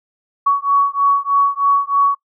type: beating tone pair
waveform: sine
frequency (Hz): 1121 / 1124.2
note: C#6 / C#6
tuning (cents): +19 / +24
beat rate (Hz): 3.2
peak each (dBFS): -15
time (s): 0.46-2.15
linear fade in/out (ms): 10
effects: noise-tail reverb RT60 0.1 s tail -22 dB re dry